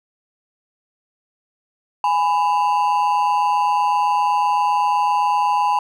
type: ring-modulated tone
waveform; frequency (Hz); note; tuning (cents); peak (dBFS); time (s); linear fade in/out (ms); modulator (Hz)
triangle; 913; A#5; -36; -10; 2.04-5.79; 2; 83.9
effects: none